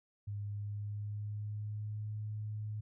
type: tone with pitch glide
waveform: sine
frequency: 102.4 to 106.5 Hz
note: G#2 to G#2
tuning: -24 to +44 cents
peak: -37 dBFS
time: 0.27-2.81 s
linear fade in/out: 10 ms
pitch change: +68 cents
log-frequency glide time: 0.41-2.13 s
effects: none